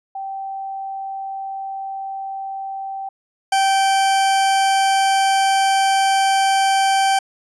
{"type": "tone pair in turn", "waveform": ["sine", "40% pulse"], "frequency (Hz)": [778, 778], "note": ["G5", "G5"], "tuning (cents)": [-13, -13], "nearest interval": "unison", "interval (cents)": 0, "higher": "neither", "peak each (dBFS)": [-25, -13], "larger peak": "second", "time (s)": [[0.15, 3.09], [3.52, 7.19]], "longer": "second", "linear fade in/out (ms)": 5, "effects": ["resampled to 24000 Hz"]}